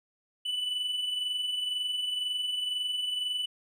triangle tone pair together, 2960 / 2982 Hz, F#7 / F#7, 0 / +13 cents, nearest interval unison, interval 13 cents, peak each -38 / -28 dBFS, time 0.45-3.46 s, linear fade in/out 10 ms, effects none

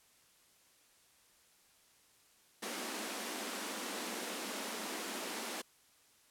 pink high-pass noise, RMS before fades -41 dBFS, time 2.62-5.62 s, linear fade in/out 10 ms, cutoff 200 Hz, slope 96 dB/octave, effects white hiss -67 dBFS RMS until 6.3 s + low-pass 12000 Hz 12 dB/octave

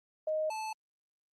sine / square tone pair in turn, 622.3 / 873 Hz, D#5 / A5, 0 / -14 cents, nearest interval tritone, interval 586 cents, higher second, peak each -29 / -36 dBFS, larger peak first, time 0.27-0.5 / 0.5-0.73 s, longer neither, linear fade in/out 5 ms, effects low-pass 10000 Hz 12 dB/octave + Opus 32 kbps

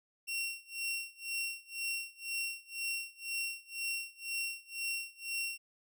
sawtooth tone with tremolo, 2732 Hz, F7, 39 cents flat, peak -30 dBFS, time 0.27-5.58 s, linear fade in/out 20 ms, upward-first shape sine, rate 2 Hz, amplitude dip 95%, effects none

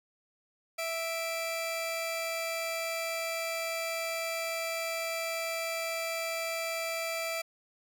sawtooth tone pair together, 659.2 / 2349 Hz, E5 / D7, 0 / 0 cents, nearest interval octave + minor seventh, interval 2200 cents, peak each -30 / -33 dBFS, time 0.78-7.42 s, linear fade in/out 10 ms, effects none

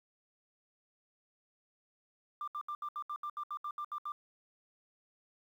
sine tone bursts, 1188 Hz, D6, 20 cents sharp, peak -35 dBFS, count 13, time 2.41-4.12 s, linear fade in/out 2 ms, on 66 ms, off 71 ms, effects tanh soft clip ceiling -33 dBFS + 11-bit

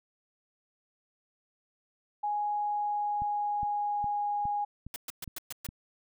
sine tone with pitch glide, 830.6 to 823.9 Hz, G#5 to G#5, 0 to -14 cents, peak -28 dBFS, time 2.23-4.65 s, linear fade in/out 10 ms, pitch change -14 cents, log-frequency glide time 2.52-4.29 s
click train, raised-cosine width 5 ms, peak -29 dBFS, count 7, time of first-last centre 3.22-5.689 s, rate 2.43 Hz
white noise bursts, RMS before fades -38 dBFS, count 6, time 4.94-5.666 s, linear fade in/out 2 ms, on 21 ms, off 120 ms
effects none

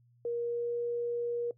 sine tone with pitch glide, 472.8 to 475.8 Hz, A#4 to A#4, +24 to +35 cents, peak -30 dBFS, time 0.25-1.51 s, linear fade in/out 2 ms, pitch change +11 cents, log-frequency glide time 0.39-0.76 s, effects noise-tail reverb RT60 0.1 s tail -19 dB re dry + added 120 Hz sine -62 dBFS peak until 1.57 s

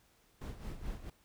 brown noise with tremolo, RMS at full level -40 dBFS, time 0.41-1.1 s, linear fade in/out 5 ms, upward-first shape sine, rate 4.6 Hz, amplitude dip 70%, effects pink hiss -69 dBFS RMS until 1.24 s

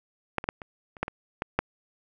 clicks, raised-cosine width 0.5 ms, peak -10 / -19 / -10 / -24 / -29 / -11 / -19 / -13 / -7 dBFS, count 9, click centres 0.383 / 0.441 / 0.489 / 0.618 / 0.968 / 1.03 / 1.081 / 1.421 / 1.59 s, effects none

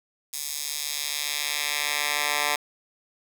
10% pulse tone with high-pass filter sweep, 146.83 Hz, D3, in tune, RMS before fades -28 dBFS, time 0.33-2.56 s, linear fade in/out 5 ms, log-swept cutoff 6600 to 1200 Hz, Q 0.87, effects 8-bit

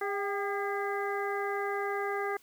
harmonic tone with a mistuned harmonic, 404.6 Hz, G#4, 45 cents flat, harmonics 1 / 2 / 3 / 4 / 5, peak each -33 / -36 / -38 / -39 / -40 dBFS, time 0.01-2.37 s, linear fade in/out 5 ms, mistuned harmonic 2, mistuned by -47 cents, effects white hiss -61 dBFS RMS until 2.42 s

